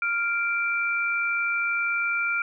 sine tone pair together, 1396.7 / 2349 Hz, F6 / D7, 0 / 0 cents, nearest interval major sixth, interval 900 cents, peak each -25 / -26 dBFS, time 0.02-2.42 s, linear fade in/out 2 ms, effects none

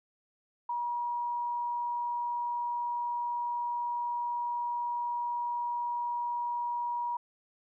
sine tone, 958 Hz, A#5, 47 cents sharp, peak -30 dBFS, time 0.69-7.17 s, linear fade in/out 5 ms, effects none

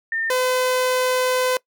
sine / sawtooth tone pair in turn, 1811 / 508.2 Hz, A6 / B4, +49 / +49 cents, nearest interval octave + minor seventh, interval 2200 cents, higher first, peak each -21 / -14 dBFS, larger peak second, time 0.12-0.3 / 0.3-1.57 s, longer second, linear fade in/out 2 ms, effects noise-tail reverb RT60 0.1 s tail -22 dB re dry

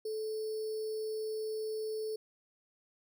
sine tone with sample-and-hold, 434.9 Hz, A4, 20 cents flat, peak -34 dBFS, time 0.05-2.16 s, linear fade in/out 5 ms, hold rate 4900 Hz, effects none

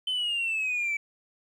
sine exponential sweep, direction down, 3072 to 2292 Hz, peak -24 dBFS, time 0.07-0.97 s, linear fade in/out 5 ms, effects tanh soft clip ceiling -24 dBFS + 10-bit

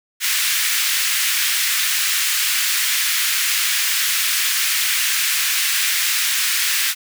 pink high-pass noise, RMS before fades -19 dBFS, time 0.2-6.95 s, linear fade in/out 50 ms, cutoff 1700 Hz, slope 24 dB/octave, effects none

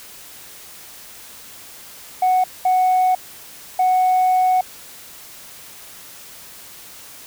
sine tone bursts at uneven times, 740 Hz, F#5, in tune, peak -11 dBFS, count 3, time 2.22-2.44 / 2.65-3.15 / 3.79-4.61 s, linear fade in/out 5 ms, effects tanh soft clip ceiling -11 dBFS + white hiss -40 dBFS RMS until 7.26 s

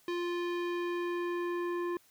square tone with low-pass filter sweep, 349.2 Hz, F4, in tune, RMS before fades -34 dBFS, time 0.08-1.97 s, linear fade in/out 2 ms, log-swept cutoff 3800 to 1500 Hz, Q 1.1, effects white hiss -65 dBFS RMS until 2.1 s

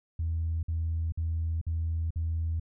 sine tone bursts, 81.8 Hz, E2, 13 cents flat, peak -26 dBFS, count 5, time 0.19-2.598 s, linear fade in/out 5 ms, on 440 ms, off 52 ms, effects tanh soft clip ceiling -23 dBFS

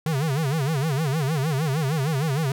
square tone with vibrato, 146.83 Hz, D3, in tune, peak -22 dBFS, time 0.06-2.52 s, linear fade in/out 2 ms, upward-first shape sine, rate 6.5 Hz, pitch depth 200 cents each way, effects none

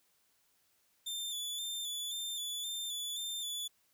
sawtooth tone with vibrato, 3520 Hz, A7, in tune, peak -34 dBFS, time 1.06-3.68 s, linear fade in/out 10 ms, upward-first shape square, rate 1.9 Hz, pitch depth 34 cents each way, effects white hiss -73 dBFS RMS until 3.93 s

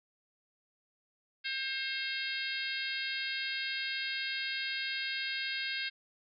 harmonic tone with a mistuned harmonic, 536 Hz, C5, 42 cents sharp, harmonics 3 / 4 / 5 / 6 / 7 / 8 / 9, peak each -39 / -40 / -41 / -42 / -42 / -43 / -44 dBFS, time 1.44-5.9 s, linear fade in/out 20 ms, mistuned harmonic 3, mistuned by -18 cents, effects none

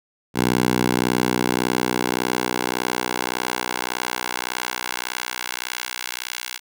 10% pulse tone with high-pass filter sweep, 61.74 Hz, B1, in tune, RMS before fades -24 dBFS, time 0.34-6.6 s, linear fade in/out 50 ms, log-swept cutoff 160 to 2300 Hz, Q 0.71, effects none

